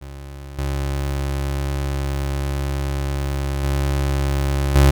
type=tone with level steps; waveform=30% pulse; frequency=69.3 Hz; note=C#2; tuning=in tune; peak=-30 / -18 / -15 / -7 dBFS; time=0.01-4.91 s; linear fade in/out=10 ms; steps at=0.58 / 3.63 / 4.75 s; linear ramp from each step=10 ms; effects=none